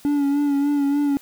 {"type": "tone with vibrato", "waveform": "triangle", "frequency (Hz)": 285, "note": "C#4", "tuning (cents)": 48, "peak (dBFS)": -15, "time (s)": [0.05, 1.17], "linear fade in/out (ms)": 0, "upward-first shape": "sine", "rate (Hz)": 3.4, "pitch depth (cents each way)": 36, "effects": ["white hiss -49 dBFS RMS until 1.21 s"]}